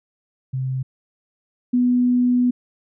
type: tone pair in turn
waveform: sine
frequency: 130.81 / 246.9 Hz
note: C3 / B3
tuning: 0 / 0 cents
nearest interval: major seventh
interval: 1100 cents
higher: second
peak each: -21 / -14 dBFS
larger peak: second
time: 0.53-0.83 / 1.73-2.51 s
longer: second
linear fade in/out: 10 ms
effects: none